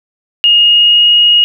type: tone with pitch glide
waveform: sine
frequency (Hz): 2854 to 2876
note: F7 to F#7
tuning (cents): +37 to -50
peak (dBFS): -4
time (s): 0.44-1.44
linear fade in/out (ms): 0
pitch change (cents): +13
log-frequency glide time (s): 0.55-1.12
effects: none